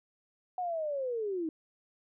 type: linear sweep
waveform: sine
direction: down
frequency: 740 to 306.6 Hz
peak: -31 dBFS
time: 0.58-1.49 s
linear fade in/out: 2 ms
effects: none